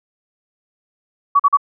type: tone bursts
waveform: sine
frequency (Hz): 1132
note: C#6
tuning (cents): +36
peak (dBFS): -8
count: 3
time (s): 1.35-1.572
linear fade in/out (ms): 10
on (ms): 46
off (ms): 42
effects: none